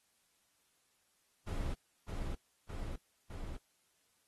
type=noise with echo; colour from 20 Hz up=brown; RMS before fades=-37 dBFS; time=1.47-1.74 s; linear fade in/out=5 ms; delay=610 ms; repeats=3; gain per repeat=-2 dB; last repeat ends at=3.57 s; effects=white hiss -75 dBFS RMS until 4.27 s + AAC 32 kbps